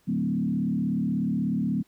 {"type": "tone with frequency modulation", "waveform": "sine", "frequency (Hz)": 210.8, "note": "G#3", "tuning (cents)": 26, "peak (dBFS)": -23, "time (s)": [0.07, 1.83], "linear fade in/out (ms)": 20, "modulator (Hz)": 36.5, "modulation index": 1.5, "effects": ["pink hiss -65 dBFS RMS until 1.87 s"]}